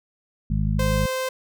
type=harmonic tone; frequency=52.2 Hz; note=G#1; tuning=10 cents sharp; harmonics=1 / 2 / 3 / 4; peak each=-23 / -26 / -25 / -28 dBFS; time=0.5-1.06 s; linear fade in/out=5 ms
type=tone; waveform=sawtooth; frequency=519 Hz; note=C5; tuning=14 cents flat; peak=-20 dBFS; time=0.79-1.29 s; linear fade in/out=5 ms
effects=none